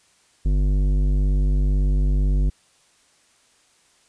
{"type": "tone with tanh clipping", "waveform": "sine", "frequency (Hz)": 49, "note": "G1", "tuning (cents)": 0, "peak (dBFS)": -18, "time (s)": [0.45, 2.5], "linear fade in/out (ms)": 10, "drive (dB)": 13, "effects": ["white hiss -59 dBFS RMS until 4.08 s", "resampled to 22050 Hz"]}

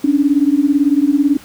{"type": "beating tone pair", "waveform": "sine", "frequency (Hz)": [277.2, 295.2], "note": ["C#4", "D4"], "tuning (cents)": [0, 9], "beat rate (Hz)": 18, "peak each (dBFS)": -13, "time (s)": [0.04, 1.37], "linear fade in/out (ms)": 5, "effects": ["pink hiss -40 dBFS RMS until 1.44 s", "high-pass 80 Hz 12 dB/octave"]}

